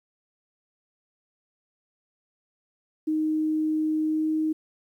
sine tone with pitch glide, 311.1 to 312.9 Hz, D#4 to D#4, 0 to +10 cents, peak -22 dBFS, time 3.07-4.53 s, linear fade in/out 10 ms, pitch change +10 cents, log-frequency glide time 4.05-4.29 s, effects 10-bit

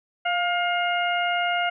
harmonic tone with a mistuned harmonic, 710 Hz, F5, 28 cents sharp, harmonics 1 / 2 / 3 / 4, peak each -24 / -27 / -29 / -30 dBFS, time 0.25-1.7 s, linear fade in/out 10 ms, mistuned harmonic 1, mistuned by -24 cents, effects none

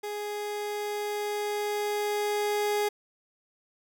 30% pulse tone with level ramp, 415.3 Hz, G#4, in tune, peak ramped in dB -30 to -22 dBFS, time 0.03-2.89 s, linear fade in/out 10 ms, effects none

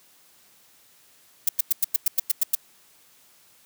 violet noise bursts, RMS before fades -19 dBFS, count 10, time 1.47-2.552 s, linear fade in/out 5 ms, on 20 ms, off 98 ms, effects white hiss -57 dBFS RMS until 3.65 s + high-pass 80 Hz 12 dB/octave

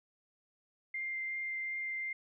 sine tone with vibrato, 2098 Hz, C7, 4 cents sharp, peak -35 dBFS, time 0.94-2.13 s, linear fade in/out 5 ms, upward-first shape triangle, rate 2.7 Hz, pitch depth 9 cents each way, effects none

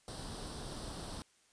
pink noise with comb filter, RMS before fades -44 dBFS, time 0.08-1.22 s, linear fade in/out 0 ms, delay 0.22 ms, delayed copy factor +0.65, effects white hiss -69 dBFS RMS until 1.52 s + resampled to 22050 Hz

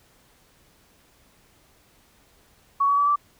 sine tone with pitch steps, 1119 / 1134 / 1149.1 / 1164.5 Hz, C#6 / C#6 / D6 / D6, +16 / +39 / -38 / -15 cents, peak -17 dBFS, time 2.8-3.16 s, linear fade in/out 10 ms, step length 90 ms, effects pink hiss -59 dBFS RMS until 3.39 s

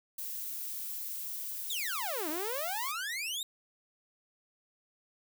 violet noise, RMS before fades -39 dBFS, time 0.18-2.92 s, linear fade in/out 5 ms
sawtooth exponential two-way sweep, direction down then up, 3835 to 293.7 to 3835 Hz, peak -31 dBFS, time 1.7-3.43 s, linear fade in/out 2 ms, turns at 2.29 s
effects none

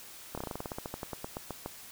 slowing click train, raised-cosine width 1 ms, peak -22 dBFS, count 19, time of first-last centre 0.35-1.66 s, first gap 26 ms, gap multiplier 1.11, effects white hiss -49 dBFS RMS until 1.91 s

